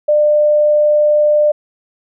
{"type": "tone", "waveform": "sine", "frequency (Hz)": 598, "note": "D5", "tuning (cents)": 31, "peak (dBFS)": -8, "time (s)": [0.08, 1.52], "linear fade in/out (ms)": 10, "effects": []}